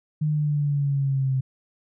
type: linear sweep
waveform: sine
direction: down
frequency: 153.4 to 130.81 Hz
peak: -20 dBFS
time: 0.21-1.41 s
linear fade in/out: 10 ms
effects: none